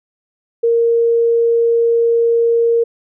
sine tone, 464.9 Hz, A#4, 5 cents flat, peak -10 dBFS, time 0.63-2.84 s, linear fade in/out 10 ms, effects none

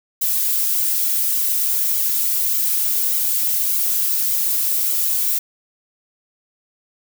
violet noise with flanger, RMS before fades -19 dBFS, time 0.21-5.39 s, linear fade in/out 10 ms, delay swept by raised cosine 1.1 to 6.4 ms, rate 1.7 Hz, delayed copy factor -0.8, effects none

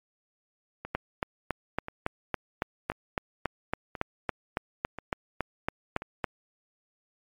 two click trains, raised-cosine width 0.5 ms, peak -22 / -12 dBFS, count 6 / 20, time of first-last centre 0.85-6.021 / 0.95-6.242 s, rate 0.967 / 3.59 Hz, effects MP3 96 kbps

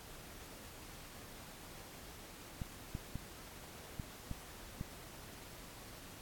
clicks, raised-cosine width 5 ms, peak -28 dBFS, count 6, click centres 2.618 / 2.951 / 3.156 / 3.998 / 4.313 / 4.811 s, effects pink hiss -53 dBFS RMS until 6.21 s + AAC 64 kbps

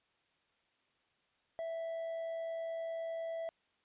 triangle tone with amplitude modulation, 659.3 Hz, E5, in tune, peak -34 dBFS, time 1.59-3.49 s, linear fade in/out 0 ms, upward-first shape sine, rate 89.9 Hz, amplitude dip 25%, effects white hiss -75 dBFS RMS until 3.84 s + resampled to 8000 Hz

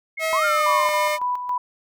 sine tone with vibrato, 2148 Hz, C7, 45 cents sharp, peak -27 dBFS, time 0.17-1.17 s, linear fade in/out 10 ms, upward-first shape sine, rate 7.3 Hz, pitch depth 15 cents each way
sawtooth tone with pitch glide, 642 to 602.5 Hz, E5 to D5, -46 to +44 cents, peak -18 dBFS, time 0.19-1.19 s, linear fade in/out 50 ms, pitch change -110 cents, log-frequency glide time 0.36-0.49 s
sine exponential two-way sweep, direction up then down, 991 to 1420 to 991 Hz, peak -19 dBFS, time 0.33-0.89 s, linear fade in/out 0 ms, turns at 0.45 s
sine tone with tremolo, 989 Hz, B5, 2 cents sharp, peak -20 dBFS, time 0.66-1.58 s, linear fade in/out 5 ms, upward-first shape square, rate 3.6 Hz, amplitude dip 55%
effects none

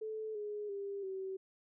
sine tone with pitch steps, 435.7 / 417 / 399.1 / 381.9 Hz, A4 / G#4 / G4 / G4, -17 / +7 / +31 / -45 cents, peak -38 dBFS, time 0.01-1.37 s, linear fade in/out 10 ms, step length 340 ms, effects none

